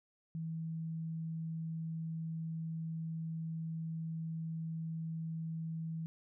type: tone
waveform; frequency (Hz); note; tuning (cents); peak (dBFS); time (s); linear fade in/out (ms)
sine; 162.2; E3; -28; -37; 0.35-6.06; 0
effects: none